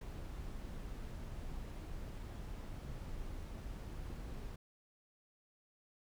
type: noise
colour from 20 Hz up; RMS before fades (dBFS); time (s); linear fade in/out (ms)
brown; -45; 0.01-4.56; 5
effects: none